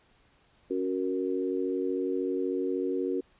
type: chord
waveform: sine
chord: F# major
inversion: second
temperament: equal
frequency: 277.2 / 370 / 466.2 Hz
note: C#4 / F#4 / A#4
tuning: 0 / 0 / 0 cents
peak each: -32 / -30 / -33 dBFS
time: 0.7-3.21 s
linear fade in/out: 10 ms
effects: pink hiss -64 dBFS RMS until 3.39 s + resampled to 8000 Hz